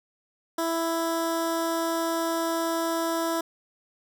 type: tone with notch filter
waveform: 15% pulse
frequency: 330.7 Hz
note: E4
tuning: 6 cents sharp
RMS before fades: -27 dBFS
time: 0.58-3.41 s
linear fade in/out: 5 ms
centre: 2700 Hz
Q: 1.8
effects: none